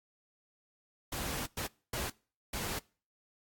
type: noise bursts at uneven times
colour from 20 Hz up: pink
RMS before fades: -37 dBFS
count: 4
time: 1.12-1.46 / 1.57-1.67 / 1.93-2.1 / 2.53-2.79 s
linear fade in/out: 5 ms
effects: noise-tail reverb RT60 0.4 s tail -24 dB re dry + AAC 64 kbps